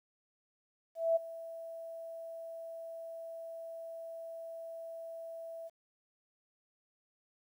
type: tone with ADSR envelope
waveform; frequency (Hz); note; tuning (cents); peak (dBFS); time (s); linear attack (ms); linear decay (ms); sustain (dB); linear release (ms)
sine; 660; E5; +2; -24; 0.95-5.7; 210; 16; -18; 32
effects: 11-bit